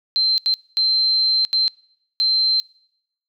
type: tone bursts at uneven times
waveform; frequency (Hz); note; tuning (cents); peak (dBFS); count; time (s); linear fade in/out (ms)
sine; 4117; C8; -29; -15; 5; 0.16-0.38 / 0.46-0.54 / 0.77-1.45 / 1.53-1.68 / 2.2-2.6; 0
effects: noise-tail reverb RT60 0.8 s tail -26 dB re dry